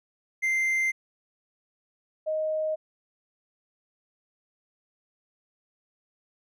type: tone pair in turn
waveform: triangle / sine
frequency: 2087 / 624.2 Hz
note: C7 / D#5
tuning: -5 / +5 cents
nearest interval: octave + major sixth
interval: 2090 cents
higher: first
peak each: -21 / -25 dBFS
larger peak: first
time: 0.42-0.92 / 2.26-2.76 s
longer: neither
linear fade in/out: 20 ms
effects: none